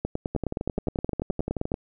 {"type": "two click trains", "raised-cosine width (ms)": 2, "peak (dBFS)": [-15, -13], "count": [17, 17], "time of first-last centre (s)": [[0.35, 1.741], [0.05, 1.718]], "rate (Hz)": [11.5, 9.59], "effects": []}